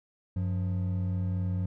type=tone pair together; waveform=triangle; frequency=94.9 / 179.15 Hz; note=F#2 / F3; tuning=+44 / +44 cents; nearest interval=major seventh; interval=1100 cents; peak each=-26 / -32 dBFS; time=0.36-1.66 s; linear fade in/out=5 ms; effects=none